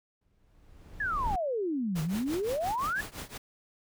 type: noise with exponential growth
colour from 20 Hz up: brown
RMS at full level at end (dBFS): -32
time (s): 0.21-1.36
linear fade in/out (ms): 5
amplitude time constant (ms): 250
type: exponential two-way sweep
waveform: sine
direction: down then up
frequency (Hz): 1760 to 150.8 to 1760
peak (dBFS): -28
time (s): 1-3.01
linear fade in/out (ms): 5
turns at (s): 2.02
type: noise with tremolo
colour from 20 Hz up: pink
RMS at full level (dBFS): -38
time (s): 1.95-3.38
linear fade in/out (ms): 10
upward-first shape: triangle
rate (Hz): 5.8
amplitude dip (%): 95
effects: none